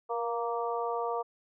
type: harmonic tone with a mistuned harmonic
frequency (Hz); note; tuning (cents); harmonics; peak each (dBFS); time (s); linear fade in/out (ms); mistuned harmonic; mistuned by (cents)
233.1; A#3; 0; 2 / 3 / 4 / 5; -33 / -35 / -36 / -37; 0.09-1.23; 20; 2; +22
effects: none